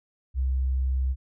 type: tone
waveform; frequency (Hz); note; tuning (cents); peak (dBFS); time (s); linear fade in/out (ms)
sine; 65.2; C2; -5; -22; 0.34-1.16; 50
effects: none